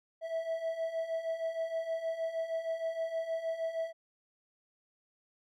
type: beating tone pair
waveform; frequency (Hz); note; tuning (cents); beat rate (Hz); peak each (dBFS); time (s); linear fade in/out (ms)
triangle; 650 / 656.4; E5 / E5; -24 / -8; 6.4; -37 / -32; 0.21-3.93; 50
effects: none